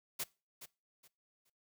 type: noise with echo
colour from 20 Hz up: white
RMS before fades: -38 dBFS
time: 0.19-0.24 s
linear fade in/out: 10 ms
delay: 420 ms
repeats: 3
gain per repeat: -12 dB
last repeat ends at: 1.5 s
effects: noise-tail reverb RT60 0.3 s tail -22 dB re dry